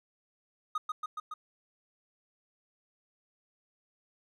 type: tone with echo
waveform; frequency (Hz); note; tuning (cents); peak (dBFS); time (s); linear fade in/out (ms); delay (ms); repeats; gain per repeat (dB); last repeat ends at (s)
triangle; 1244; D#6; -1; -27; 0.75-0.78; 5; 140; 4; -2; 1.34
effects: none